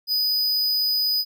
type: tone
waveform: square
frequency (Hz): 4978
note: D#8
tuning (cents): 0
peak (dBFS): -20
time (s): 0.07-1.25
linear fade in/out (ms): 50
effects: none